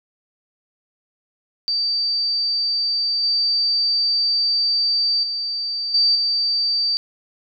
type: tone with level steps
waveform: sine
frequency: 4640 Hz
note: D8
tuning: 22 cents flat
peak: -18 / -16 / -22 / -13 / -17 dBFS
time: 1.68-6.97 s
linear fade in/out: 0 ms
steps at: 3.23 / 5.23 / 5.94 / 6.15 s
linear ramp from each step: 5 ms
effects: none